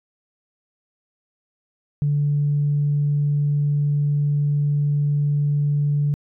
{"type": "tone", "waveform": "sine", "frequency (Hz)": 145.5, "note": "D3", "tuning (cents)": -16, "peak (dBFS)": -16, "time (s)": [2.02, 6.14], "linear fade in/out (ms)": 0, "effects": ["tanh soft clip ceiling -12 dBFS"]}